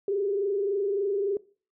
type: tone with frequency modulation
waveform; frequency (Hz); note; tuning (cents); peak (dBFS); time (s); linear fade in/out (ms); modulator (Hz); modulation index
sine; 400.1; G4; +35; -24; 0.08-1.37; 2; 23.5; 0.86
effects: noise-tail reverb RT60 0.4 s tail -21 dB re dry